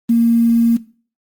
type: tone with quantisation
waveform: sine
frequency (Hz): 232.2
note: A#3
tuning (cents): -7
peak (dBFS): -9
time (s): 0.09-0.77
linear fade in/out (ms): 10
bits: 6
effects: noise-tail reverb RT60 0.4 s tail -18 dB re dry + Opus 32 kbps